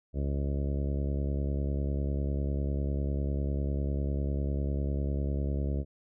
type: harmonic tone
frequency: 70 Hz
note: C#2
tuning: 18 cents sharp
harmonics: 1 / 2 / 3 / 4 / 5 / 6 / 7 / 8 / 9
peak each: -29 / -35 / -39 / -41 / -43 / -45 / -46 / -47 / -48 dBFS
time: 0.13-5.85 s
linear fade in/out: 50 ms
effects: none